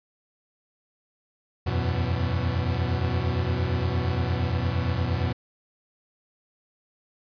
40% pulse chord, E suspended second, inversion none, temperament equal with one note detuned, 83.85 / 92.5 / 123.47 Hz, E2 / F#2 / B2, +30 / 0 / 0 cents, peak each -27 dBFS, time 1.66-5.33 s, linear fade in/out 10 ms, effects resampled to 11025 Hz

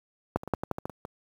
clicks, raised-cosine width 1 ms, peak -10 / -25 / -23 / -10 / -17 / -14 / -20 / -18 / -26 / -23 dBFS, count 10, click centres 0.36 / 0.434 / 0.476 / 0.537 / 0.635 / 0.713 / 0.784 / 0.855 / 0.897 / 1.051 s, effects high-pass 60 Hz 12 dB/octave + 8-bit

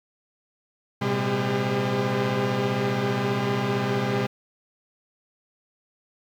sawtooth tone cluster, 113.2 / 128.4 / 199.4 / 403.4 / 514 Hz, A2 / C3 / G3 / G4 / C5, +50 / -32 / +30 / +50 / -31 cents, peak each -31 / -23 / -24 / -24 / -29 dBFS, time 1.01-4.27 s, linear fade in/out 10 ms, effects low-pass 4000 Hz 12 dB/octave + 9-bit

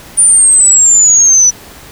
sine exponential sweep, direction down, 9397 to 5900 Hz, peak -3 dBFS, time 0.17-1.51 s, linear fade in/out 20 ms, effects pink hiss -34 dBFS RMS until 1.91 s

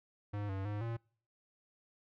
square tone with pitch steps, 103 / 96.6 / 103.9 / 115.7 Hz, G#2 / G2 / G#2 / A#2, -14 / -25 / +1 / -13 cents, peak -37 dBFS, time 0.33-0.97 s, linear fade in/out 10 ms, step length 160 ms, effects noise-tail reverb RT60 0.5 s tail -26 dB re dry + low-pass 2000 Hz 12 dB/octave

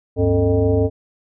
sine tone with frequency modulation, 270.9 Hz, C#4, 40 cents flat, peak -13 dBFS, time 0.16-0.9 s, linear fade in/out 50 ms, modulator 172 Hz, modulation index 1.7, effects none

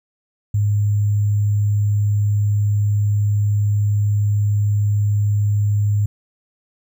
sine tone with sample-and-hold, 103.4 Hz, G#2, 7 cents flat, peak -14 dBFS, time 0.54-6.06 s, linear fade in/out 5 ms, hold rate 7350 Hz, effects none

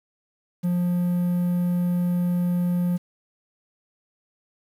triangle tone with quantisation, 176.6 Hz, F3, 20 cents sharp, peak -18 dBFS, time 0.63-2.98 s, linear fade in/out 20 ms, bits 8, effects none

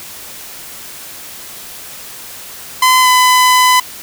sawtooth tone with pitch glide, 1021 to 1006.4 Hz, C6 to B5, -43 to +32 cents, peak -3 dBFS, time 2.82-3.8 s, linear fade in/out 5 ms, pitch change -25 cents, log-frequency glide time 3.01-3.08 s, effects white hiss -31 dBFS RMS until 4.02 s

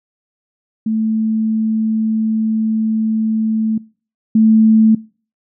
sine tone pair in turn, 220 / 220 Hz, A3 / A3, 0 / 0 cents, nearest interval unison, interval 0 cents, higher neither, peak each -14 / -7 dBFS, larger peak second, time 0.86-3.78 / 4.35-4.95 s, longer first, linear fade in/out 5 ms, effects noise-tail reverb RT60 0.4 s tail -23 dB re dry

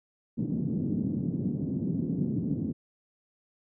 pink band-pass noise, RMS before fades -30 dBFS, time 0.37-2.73 s, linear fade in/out 20 ms, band 140 to 280 Hz, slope 24 dB/octave, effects none

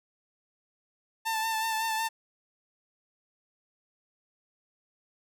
sawtooth tone with vibrato, 889 Hz, A5, 18 cents sharp, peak -24 dBFS, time 1.25-2.09 s, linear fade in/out 20 ms, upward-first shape sine, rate 5.4 Hz, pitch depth 26 cents each way, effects none

